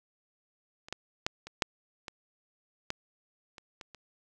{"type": "clicks", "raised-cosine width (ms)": 0.2, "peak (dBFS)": [-29, -17, -11, -26, -8, -22, -15, -29, -26, -30], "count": 10, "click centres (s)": [0.885, 0.926, 1.265, 1.47, 1.622, 2.082, 2.904, 3.582, 3.812, 3.947], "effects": []}